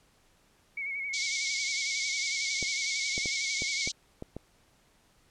sine tone with vibrato, 2217 Hz, C#7, in tune, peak -32 dBFS, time 0.77-3.89 s, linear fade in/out 5 ms, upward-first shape sine, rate 11 Hz, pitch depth 53 cents each way
white band-pass noise, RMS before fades -34 dBFS, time 1.13-3.92 s, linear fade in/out 10 ms, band 3400 to 6800 Hz, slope 48 dB/octave
clicks, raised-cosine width 2 ms, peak -24 dBFS, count 7, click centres 2.627 / 3.179 / 3.258 / 3.621 / 3.875 / 4.224 / 4.366 s
effects pink hiss -65 dBFS RMS until 5.3 s + low-pass 11000 Hz 12 dB/octave

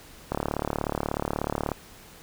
click train, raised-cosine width 1 ms, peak -12 dBFS, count 52, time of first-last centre 0.32-1.717 s, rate 36.5 Hz, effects pink hiss -49 dBFS RMS until 2.22 s

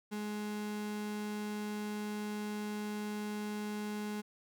35% pulse tone, 209.7 Hz, G#3, 17 cents sharp, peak -35 dBFS, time 0.11-4.22 s, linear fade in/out 20 ms, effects none

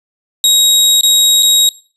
25% pulse tone with dropouts, 3797 Hz, A#7, 31 cents sharp, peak -3 dBFS, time 0.44-1.69 s, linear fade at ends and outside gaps 1 ms, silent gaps 1.01-1.033 / 1.425-1.43 s, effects noise-tail reverb RT60 0.4 s tail -20 dB re dry + resampled to 32000 Hz

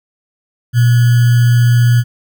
sine tone with sample-and-hold, 120 Hz, B2, 49 cents flat, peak -6 dBFS, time 0.73-2.04 s, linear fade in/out 50 ms, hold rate 1575 Hz, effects none

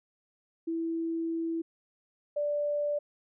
sine tone pair in turn, 329.6 / 586.1 Hz, E4 / D5, 0 / -4 cents, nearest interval minor seventh, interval 996 cents, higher second, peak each -29 / -27 dBFS, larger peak second, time 0.67-1.62 / 2.36-2.99 s, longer first, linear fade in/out 10 ms, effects none

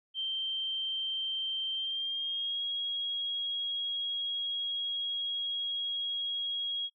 sine tone with pitch glide, 3136 to 3296 Hz, G7 to G#7, 0 to -14 cents, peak -31 dBFS, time 0.14-6.9 s, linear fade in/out 50 ms, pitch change +86 cents, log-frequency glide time 1.73-2.63 s, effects noise-tail reverb RT60 0.1 s tail -26 dB re dry

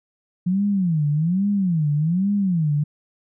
sine tone with vibrato, 172.8 Hz, F3, 18 cents flat, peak -17 dBFS, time 0.46-2.84 s, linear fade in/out 10 ms, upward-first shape sine, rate 1.2 Hz, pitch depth 290 cents each way, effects none

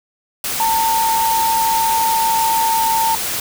sine tone in noise, 900 Hz, A5, 39 cents sharp, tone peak -14 dBFS, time 0.6-3.15 s, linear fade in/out 2 ms, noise white, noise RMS -22 dBFS, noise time 0.44-3.4 s, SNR +5 dB, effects none

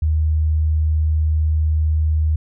sine tone, 77.78 Hz, D#2, in tune, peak -14 dBFS, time 0.02-2.36 s, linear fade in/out 5 ms, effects none

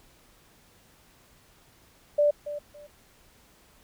sine tone with echo, 587.3 Hz, D5, in tune, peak -18 dBFS, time 2.18-2.31 s, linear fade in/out 10 ms, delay 280 ms, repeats 2, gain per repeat -13 dB, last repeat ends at 2.87 s, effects pink hiss -59 dBFS RMS until 3.83 s

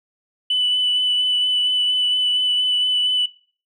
sine tone with vibrato, 2987 Hz, F#7, 16 cents sharp, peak -15 dBFS, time 0.5-3.26 s, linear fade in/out 5 ms, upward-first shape sine, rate 4.3 Hz, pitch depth 13 cents each way, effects noise-tail reverb RT60 0.4 s tail -20 dB re dry + tanh soft clip ceiling -12 dBFS

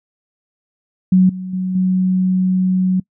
sine tone with level steps, 185.4 Hz, F#3, 4 cents sharp, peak -7 / -23 / -17 / -12 dBFS, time 1.12-3 s, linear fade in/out 5 ms, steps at 1.29 / 1.53 / 1.75 s, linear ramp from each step 5 ms, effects noise-tail reverb RT60 0.1 s tail -24 dB re dry

